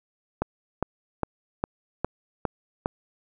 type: click train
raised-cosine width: 1 ms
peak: -10 dBFS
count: 7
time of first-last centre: 0.42-2.859 s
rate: 2.46 Hz
effects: none